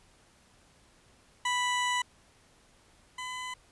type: tone pair in turn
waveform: 20% pulse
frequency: 987.8 / 1008 Hz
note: B5 / B5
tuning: 0 / +35 cents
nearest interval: unison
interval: 35 cents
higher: second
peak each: -22 / -31 dBFS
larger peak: first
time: 1.45-2.02 / 3.18-3.54 s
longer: first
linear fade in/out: 5 ms
effects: pink hiss -62 dBFS RMS until 3.71 s + resampled to 24000 Hz